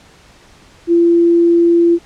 sine tone, 340.6 Hz, F4, 43 cents flat, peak -7 dBFS, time 0.87-1.99 s, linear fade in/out 50 ms, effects pink hiss -45 dBFS RMS until 2.05 s + low-pass 7000 Hz 12 dB/octave

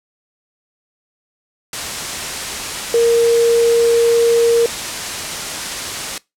sine tone in noise, 466.2 Hz, A#4, in tune, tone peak -9 dBFS, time 2.94-4.66 s, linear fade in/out 2 ms, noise white, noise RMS -23 dBFS, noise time 1.73-6.18 s, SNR +11 dB, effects noise-tail reverb RT60 0.2 s tail -22 dB re dry + low-pass 9000 Hz 12 dB/octave

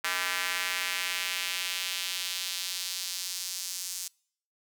square tone with high-pass filter sweep, 90.9 Hz, F#2, 30 cents flat, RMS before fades -33 dBFS, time 0.04-4.08 s, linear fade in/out 5 ms, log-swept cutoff 1600 to 6300 Hz, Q 1.4, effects noise-tail reverb RT60 0.6 s tail -26 dB re dry

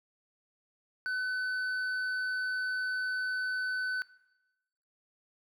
sine tone with hard clipping, 1508 Hz, F#6, 32 cents sharp, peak -32 dBFS, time 1.06-4.02 s, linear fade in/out 0 ms, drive 4 dB, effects noise-tail reverb RT60 1.0 s tail -19 dB re dry

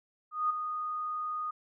sine tone with ADSR envelope, 1236 Hz, D#6, 12 cents flat, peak -24 dBFS, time 0.31-1.51 s, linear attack 190 ms, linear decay 9 ms, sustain -8 dB, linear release 8 ms, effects none

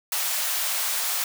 white high-pass noise, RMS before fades -26 dBFS, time 0.12-1.24 s, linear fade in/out 2 ms, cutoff 630 Hz, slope 24 dB/octave, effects none

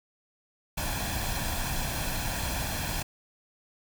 pink noise with comb filter, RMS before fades -31 dBFS, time 0.77-3.03 s, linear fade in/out 10 ms, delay 1.2 ms, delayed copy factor +0.6, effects none

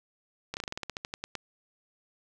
slowing click train, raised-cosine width 0.2 ms, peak -17 dBFS, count 14, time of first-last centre 0.54-1.353 s, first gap 29 ms, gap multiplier 1.12, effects none

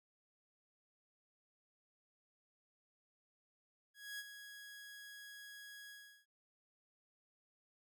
sawtooth tone with ADSR envelope, 1662 Hz, G#6, 1 cent sharp, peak -39 dBFS, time 3.94-6.26 s, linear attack 250 ms, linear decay 38 ms, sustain -9 dB, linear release 370 ms, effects none

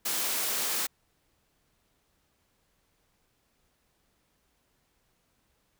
white high-pass noise, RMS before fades -30 dBFS, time 0.05-0.87 s, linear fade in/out 10 ms, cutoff 200 Hz, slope 12 dB/octave, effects pink hiss -72 dBFS RMS until 5.79 s

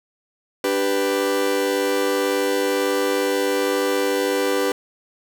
40% pulse chord, G major, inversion second, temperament equal, 293.7 / 392 / 493.9 Hz, D4 / G4 / B4, 0 / 0 / 0 cents, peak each -25 / -22 / -21 dBFS, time 0.64-4.72 s, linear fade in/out 2 ms, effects none

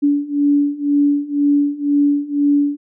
sine beating tone pair, 286.5 / 288.5 Hz, D4 / D4, -43 / -31 cents, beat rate 2 Hz, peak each -17 / -15 dBFS, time 0.02-2.77 s, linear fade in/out 20 ms, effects none

